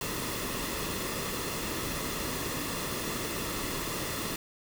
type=noise with comb filter; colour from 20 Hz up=pink; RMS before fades=-34 dBFS; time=0.01-4.36 s; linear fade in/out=2 ms; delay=1.3 ms; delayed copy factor=-0.5; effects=none